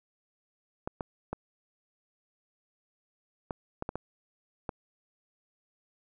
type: clicks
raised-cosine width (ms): 1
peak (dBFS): -19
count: 8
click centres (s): 0.875 / 1.008 / 1.33 / 3.508 / 3.824 / 3.891 / 3.956 / 4.692
effects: none